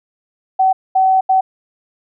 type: tone bursts at uneven times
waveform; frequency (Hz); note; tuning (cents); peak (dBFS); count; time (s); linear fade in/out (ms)
sine; 759; F#5; +44; -9; 3; 0.59-0.73 / 0.95-1.21 / 1.29-1.41; 10
effects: none

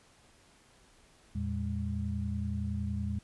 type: tone cluster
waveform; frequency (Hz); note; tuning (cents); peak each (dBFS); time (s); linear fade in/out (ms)
sine; 83 / 113.7 / 203; E2 / A#2 / G#3; +12 / -43 / -39; -34 / -37 / -36; 1.35-3.19; 5
effects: pink hiss -62 dBFS RMS until 3.23 s + resampled to 24000 Hz

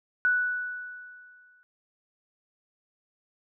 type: tone with exponential decay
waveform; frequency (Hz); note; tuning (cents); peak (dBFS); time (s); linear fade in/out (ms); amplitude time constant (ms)
sine; 1480; F#6; 0; -19; 0.25-1.63; 0; 300
effects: none

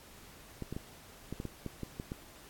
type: clicks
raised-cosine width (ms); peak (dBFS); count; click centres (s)
3; -25; 10; 0.623 / 0.726 / 0.765 / 1.326 / 1.401 / 1.453 / 1.663 / 1.833 / 1.999 / 2.119
effects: pink hiss -55 dBFS RMS until 2.49 s + AAC 64 kbps

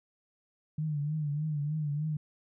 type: tone with vibrato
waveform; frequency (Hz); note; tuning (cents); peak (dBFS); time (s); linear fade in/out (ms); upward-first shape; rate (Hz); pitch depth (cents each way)
sine; 150.1; D3; +38; -29; 0.78-2.17; 5; triangle; 3.3; 88
effects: none

